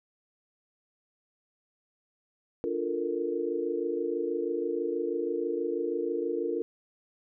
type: chord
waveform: sine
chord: Bb major seventh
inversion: first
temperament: equal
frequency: 293.7 / 349.2 / 440 / 466.2 Hz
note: D4 / F4 / A4 / Bb4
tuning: 0 / 0 / 0 / 0 cents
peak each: -36 / -32 / -35 / -32 dBFS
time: 2.64-6.62 s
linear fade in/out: 0 ms
effects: none